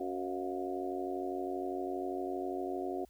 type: harmonic tone with a mistuned harmonic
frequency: 92.5 Hz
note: F#2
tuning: in tune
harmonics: 3 / 4 / 5 / 6 / 7 / 8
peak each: -41 / -37 / -47 / -47 / -45 / -41 dBFS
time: 0-3.05 s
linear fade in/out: 5 ms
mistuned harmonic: 8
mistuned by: -60 cents
effects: added 60 Hz sine -62 dBFS peak until 3.09 s + white hiss -70 dBFS RMS until 3.09 s